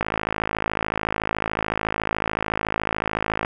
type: click train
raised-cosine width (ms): 0.5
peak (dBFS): -7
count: 186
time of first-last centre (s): 0.01-3.449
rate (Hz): 53.8
effects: none